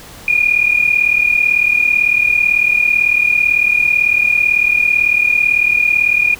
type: tone pair together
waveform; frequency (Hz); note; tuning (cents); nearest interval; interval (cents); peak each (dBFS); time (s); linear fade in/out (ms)
sine; 2410 / 2448; D7 / D#7; +44 / -29; unison; 27; -14 / -12; 0.28-6.35; 2
effects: pink hiss -36 dBFS RMS until 6.39 s